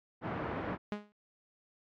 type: band-pass noise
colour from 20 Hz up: pink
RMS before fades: -37 dBFS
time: 0.21-0.78 s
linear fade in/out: 50 ms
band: 110 to 1500 Hz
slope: 12 dB/octave
type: tone with exponential decay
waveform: sawtooth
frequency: 207.7 Hz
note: G#3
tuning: in tune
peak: -27 dBFS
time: 0.92-1.12 s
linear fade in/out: 0 ms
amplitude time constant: 43 ms
effects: low-pass 3000 Hz 12 dB/octave + MP3 96 kbps